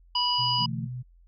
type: harmonic tone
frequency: 981 Hz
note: B5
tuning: 12 cents flat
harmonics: 1 / 3 / 5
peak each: -27 / -27 / -27 dBFS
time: 0.15-0.66 s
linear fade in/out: 5 ms
type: tone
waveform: sine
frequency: 125.1 Hz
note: B2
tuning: 23 cents sharp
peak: -32 dBFS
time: 0.38-1.03 s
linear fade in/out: 20 ms
type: chord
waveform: sine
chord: D suspended second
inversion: none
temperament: just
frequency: 146.83 / 165.19 / 220.2 Hz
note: D3 / E3 / A3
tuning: 0 / +4 / +2 cents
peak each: -38 / -34 / -35 dBFS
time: 0.57-0.89 s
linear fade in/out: 50 ms
effects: added 43 Hz sine -53 dBFS peak until 1.27 s